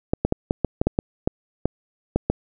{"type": "clicks", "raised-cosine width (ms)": 2, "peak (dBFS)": -5, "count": 12, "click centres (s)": [0.135, 0.25, 0.324, 0.509, 0.647, 0.815, 0.87, 0.989, 1.275, 1.656, 2.16, 2.3], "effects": []}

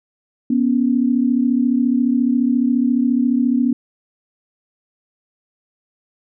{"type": "tone pair together", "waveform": "sine", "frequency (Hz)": [243.3, 277.7], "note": ["B3", "C#4"], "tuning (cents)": [-26, 3], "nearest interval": "major second", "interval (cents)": 229, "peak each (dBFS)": [-15, -18], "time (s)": [0.5, 3.73], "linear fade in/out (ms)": 5, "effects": []}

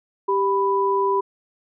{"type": "tone pair together", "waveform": "sine", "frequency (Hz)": [392.9, 990], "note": ["G4", "B5"], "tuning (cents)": [4, 4], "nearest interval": "octave + major third", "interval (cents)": 1600, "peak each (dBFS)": -20, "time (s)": [0.28, 1.21], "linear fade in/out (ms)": 10, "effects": []}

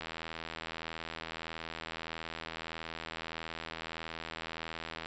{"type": "click train", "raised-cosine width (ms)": 0.3, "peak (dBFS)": -23, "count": 413, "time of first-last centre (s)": [0.01, 5.059], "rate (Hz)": 81.6, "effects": ["resampled to 16000 Hz"]}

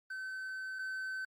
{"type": "tone pair in turn", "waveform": "triangle", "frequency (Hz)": [1531, 1531], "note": ["G6", "G6"], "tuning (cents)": [-41, -41], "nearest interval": "unison", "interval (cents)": 0, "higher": "neither", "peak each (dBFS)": [-37, -35], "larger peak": "second", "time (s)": [[0.1, 0.79], [0.79, 1.25]], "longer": "first", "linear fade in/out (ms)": 5, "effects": ["Opus 32 kbps"]}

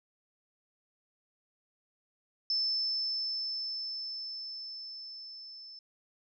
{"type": "tone with level ramp", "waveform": "sine", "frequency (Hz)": 5274, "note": "E8", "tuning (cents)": 0, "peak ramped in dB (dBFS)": [-27, -46], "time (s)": [2.5, 5.79], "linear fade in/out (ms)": 2, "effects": []}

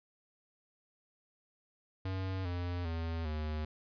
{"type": "tone with pitch steps", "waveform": "square", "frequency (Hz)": [94.6, 88.26, 82.35, 76.84], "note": ["F#2", "F2", "E2", "D#2"], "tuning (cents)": [39, 19, -1, -21], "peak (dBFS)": -35, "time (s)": [2.05, 3.65], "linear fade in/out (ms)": 5, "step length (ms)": 400, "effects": ["resampled to 11025 Hz"]}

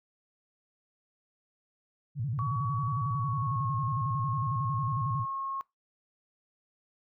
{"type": "tone with vibrato", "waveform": "sine", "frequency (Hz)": 127.6, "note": "C3", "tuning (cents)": -43, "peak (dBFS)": -29, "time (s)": [2.15, 5.26], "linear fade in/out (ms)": 50, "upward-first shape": "square", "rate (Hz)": 11, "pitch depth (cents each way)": 220}
{"type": "tone with pitch glide", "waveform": "sine", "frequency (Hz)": [1128, 1085.2], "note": ["C#6", "C#6"], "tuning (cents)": [30, -37], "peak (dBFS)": -32, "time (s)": [2.39, 5.61], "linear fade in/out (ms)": 0, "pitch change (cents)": -67, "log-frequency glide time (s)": [3.11, 3.72]}
{"effects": ["noise-tail reverb RT60 0.2 s tail -22 dB re dry"]}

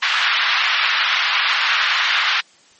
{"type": "band-pass noise", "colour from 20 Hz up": "pink", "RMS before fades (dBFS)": -18, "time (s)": [0.02, 2.41], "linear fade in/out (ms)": 10, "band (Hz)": [1200, 3900], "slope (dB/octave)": 24, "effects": ["white hiss -51 dBFS RMS until 2.79 s", "MP3 32 kbps"]}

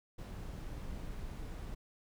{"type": "noise", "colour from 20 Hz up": "brown", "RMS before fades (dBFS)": -43, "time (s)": [0.18, 1.75], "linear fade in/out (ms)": 10, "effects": []}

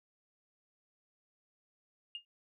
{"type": "tone with exponential decay", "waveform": "sine", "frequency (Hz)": 2831, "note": "F7", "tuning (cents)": 23, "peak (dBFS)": -35, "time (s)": [2.15, 2.25], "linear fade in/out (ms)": 1, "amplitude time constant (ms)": 20, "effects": ["tanh soft clip ceiling -31 dBFS"]}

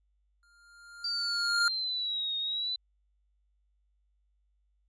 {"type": "tone with exponential growth", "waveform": "square", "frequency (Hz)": 1402, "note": "F6", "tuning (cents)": 6, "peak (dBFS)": -24, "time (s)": [0.43, 1.68], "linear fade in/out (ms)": 1, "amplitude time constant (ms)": 270}
{"type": "exponential two-way sweep", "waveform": "sine", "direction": "down then up", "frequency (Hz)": [4670, 3704, 4027], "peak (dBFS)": -30, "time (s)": [1.04, 2.76], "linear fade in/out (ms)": 5, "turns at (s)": 2.37}
{"effects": ["added 50 Hz sine -69 dBFS peak until 4.88 s", "resampled to 22050 Hz"]}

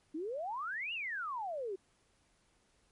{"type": "exponential two-way sweep", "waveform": "sine", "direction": "up then down", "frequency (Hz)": [293.7, 2911, 364.1], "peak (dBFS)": -36, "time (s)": [0.14, 1.76], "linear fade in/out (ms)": 10, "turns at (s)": 0.93, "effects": ["pink hiss -72 dBFS RMS until 2.91 s", "MP3 48 kbps"]}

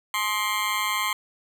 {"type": "tone with amplitude modulation", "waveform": "20% pulse", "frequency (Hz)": 1054, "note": "C6", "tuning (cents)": 12, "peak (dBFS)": -15, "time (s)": [0.14, 1.13], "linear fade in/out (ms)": 2, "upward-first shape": "sine", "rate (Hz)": 204, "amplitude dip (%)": 80, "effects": []}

